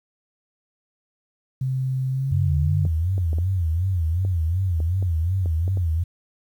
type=tone with pitch glide; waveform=sine; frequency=130.81 to 146.83 Hz; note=C3 to D3; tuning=0 to 0 cents; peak=-21 dBFS; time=1.61-2.87 s; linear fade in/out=5 ms; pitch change=+200 cents; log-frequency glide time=2.1-2.69 s
type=tone with vibrato; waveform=sine; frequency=87.31 Hz; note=F2; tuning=in tune; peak=-19 dBFS; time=2.31-6.04 s; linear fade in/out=10 ms; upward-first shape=sine; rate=2.7 Hz; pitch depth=170 cents each way
type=clicks; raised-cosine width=2 ms; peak=-22 dBFS; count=10; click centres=2.852 / 3.18 / 3.331 / 3.385 / 4.25 / 4.803 / 5.026 / 5.459 / 5.679 / 5.773 s
effects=9-bit